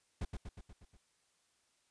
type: noise with echo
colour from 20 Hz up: brown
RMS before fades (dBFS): -36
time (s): 0.21-0.25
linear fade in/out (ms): 5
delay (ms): 120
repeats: 6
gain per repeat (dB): -4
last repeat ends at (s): 0.97
effects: white hiss -75 dBFS RMS until 1.9 s + resampled to 22050 Hz